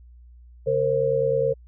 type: tone cluster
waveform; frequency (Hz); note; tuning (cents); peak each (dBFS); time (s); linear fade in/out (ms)
sine; 138.4 / 463.5 / 533; C#3 / A#4 / C5; -2 / -10 / +32; -30 / -22 / -22; 0.66-1.54; 20
effects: added 60 Hz sine -45 dBFS peak until 1.67 s